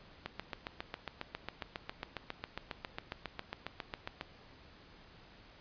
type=click train; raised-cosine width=0.3 ms; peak=-22 dBFS; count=30; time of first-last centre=0.26-4.211 s; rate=7.34 Hz; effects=pink hiss -58 dBFS RMS until 5.6 s + resampled to 11025 Hz